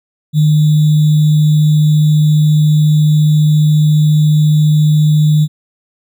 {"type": "tone with sample-and-hold", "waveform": "sine", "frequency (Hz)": 152.4, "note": "D#3", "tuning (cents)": -36, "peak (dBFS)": -6, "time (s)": [0.33, 5.48], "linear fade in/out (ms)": 50, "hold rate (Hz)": 3675, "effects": []}